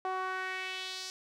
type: tone with band-pass filter sweep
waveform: sawtooth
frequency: 374.2 Hz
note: F#4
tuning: 20 cents sharp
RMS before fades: -37 dBFS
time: 0.05-1.1 s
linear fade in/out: 0 ms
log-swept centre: 860 to 5400 Hz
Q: 2.2
effects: none